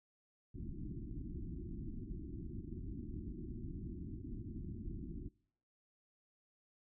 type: low-pass noise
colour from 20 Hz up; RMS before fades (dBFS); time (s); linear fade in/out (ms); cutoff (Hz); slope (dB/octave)
pink; -45; 0.54-5.29; 10; 360; 96
effects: noise-tail reverb RT60 0.7 s tail -26 dB re dry

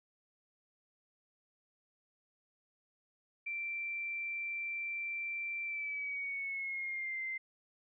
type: tone with pitch glide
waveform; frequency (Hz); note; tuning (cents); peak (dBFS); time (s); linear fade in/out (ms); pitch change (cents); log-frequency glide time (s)
sine; 2349 to 2081; D7 to C7; 0 to -10; -36; 3.46-7.38; 10; -210; 5.64-7.21
effects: none

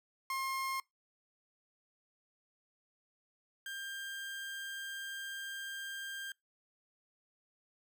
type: tone pair in turn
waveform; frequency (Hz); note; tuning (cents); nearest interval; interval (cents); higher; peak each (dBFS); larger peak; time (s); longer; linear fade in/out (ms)
30% pulse; 1067 / 1593.6; C6 / G6; +34 / +28; perfect fifth; 694; second; -32 / -38; first; 0.3-0.8 / 3.66-6.32; second; 2
effects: noise-tail reverb RT60 0.2 s tail -26 dB re dry

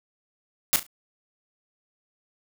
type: noise with echo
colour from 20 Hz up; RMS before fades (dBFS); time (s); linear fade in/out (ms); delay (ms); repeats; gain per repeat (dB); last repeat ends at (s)
white; -19; 0.73-0.76; 0; 35; 3; -11; 0.865
effects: none

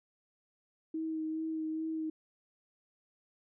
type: tone with vibrato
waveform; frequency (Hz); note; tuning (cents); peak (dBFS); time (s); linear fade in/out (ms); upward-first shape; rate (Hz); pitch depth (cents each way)
sine; 317.4; D#4; +35; -33; 0.94-2.1; 5; sine; 2.4; 17
effects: none

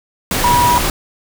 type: tone in noise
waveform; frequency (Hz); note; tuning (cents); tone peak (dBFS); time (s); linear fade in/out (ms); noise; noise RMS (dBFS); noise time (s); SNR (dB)
sine; 970; B5; -31; -10; 0.44-0.78; 2; pink; -17; 0.31-0.9; +4
effects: none

